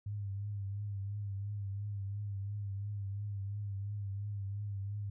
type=tone with vibrato; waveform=sine; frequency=100.8 Hz; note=G2; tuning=49 cents sharp; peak=-36 dBFS; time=0.06-5.1 s; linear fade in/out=5 ms; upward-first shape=triangle; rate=2.9 Hz; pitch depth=61 cents each way; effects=none